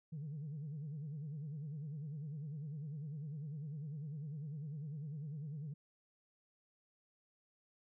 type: tone with vibrato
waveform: sine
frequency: 148.7 Hz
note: D3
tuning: 22 cents sharp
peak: -40 dBFS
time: 0.12-5.74 s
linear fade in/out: 10 ms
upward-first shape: sine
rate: 10 Hz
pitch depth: 150 cents each way
effects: tanh soft clip ceiling -39 dBFS